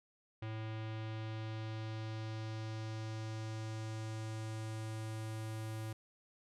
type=tone with low-pass filter sweep; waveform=square; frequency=110 Hz; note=A2; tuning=in tune; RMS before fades=-42 dBFS; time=0.42-5.93 s; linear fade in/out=5 ms; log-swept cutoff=2900 to 12000 Hz; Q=1.4; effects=none